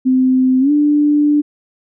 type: tone with pitch glide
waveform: sine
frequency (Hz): 258.2 to 294.9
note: C4 to D4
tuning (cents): -23 to +7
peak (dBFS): -9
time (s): 0.05-1.42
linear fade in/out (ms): 20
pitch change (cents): +230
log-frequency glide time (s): 0.6-0.71
effects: none